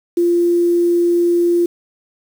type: tone with quantisation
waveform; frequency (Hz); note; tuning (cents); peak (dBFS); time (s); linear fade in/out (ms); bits
sine; 346.1; F4; -16; -11; 0.17-1.66; 5; 6
effects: none